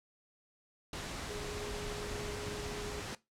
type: tone in noise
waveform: sine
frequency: 415.3 Hz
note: G#4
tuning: in tune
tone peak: -43 dBFS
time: 1.29-3 s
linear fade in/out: 2 ms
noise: pink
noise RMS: -41 dBFS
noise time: 0.93-3.15 s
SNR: -5 dB
effects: noise-tail reverb RT60 0.2 s tail -18 dB re dry + low-pass 8000 Hz 12 dB/octave